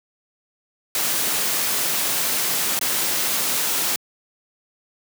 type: noise with dropouts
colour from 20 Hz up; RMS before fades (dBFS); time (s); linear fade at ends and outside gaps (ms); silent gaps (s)
white; -22; 0.95-3.96; 2; 2.791-2.812
effects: high-pass 150 Hz 12 dB/octave